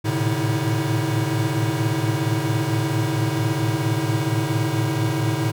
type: tone cluster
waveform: square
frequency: 109.3 / 113.7 / 131.2 / 148.2 / 320.1 Hz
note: A2 / A#2 / C3 / D3 / D#4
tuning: -11 / -43 / +5 / +16 / +49 cents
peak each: -27 dBFS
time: 0.04-5.52 s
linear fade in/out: 20 ms
effects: none